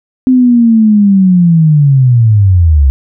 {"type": "linear sweep", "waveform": "sine", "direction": "down", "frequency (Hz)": [260, 65], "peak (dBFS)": -3, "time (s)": [0.27, 2.9], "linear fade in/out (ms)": 0, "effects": []}